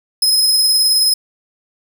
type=tone with tremolo; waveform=sawtooth; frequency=5110 Hz; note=D#8; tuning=45 cents sharp; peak=-7 dBFS; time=0.22-1.14 s; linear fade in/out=5 ms; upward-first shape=sine; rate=19 Hz; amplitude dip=25%; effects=none